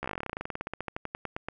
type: slowing click train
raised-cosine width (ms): 0.5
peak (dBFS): -18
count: 30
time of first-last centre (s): 0.03-1.486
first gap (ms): 14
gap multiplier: 1.08
effects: none